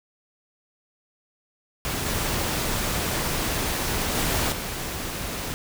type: noise with level steps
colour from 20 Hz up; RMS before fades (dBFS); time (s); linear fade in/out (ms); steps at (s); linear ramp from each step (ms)
pink; -28 / -26 / -24 / -31; 1.85-5.54; 0; 2.06 / 4.15 / 4.52; 2
effects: none